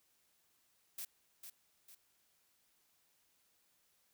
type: noise with echo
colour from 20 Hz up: blue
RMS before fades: -44 dBFS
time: 0.98-1.05 s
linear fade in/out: 5 ms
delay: 450 ms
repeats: 2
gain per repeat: -7 dB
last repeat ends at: 1.95 s
effects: white hiss -75 dBFS RMS until 4.13 s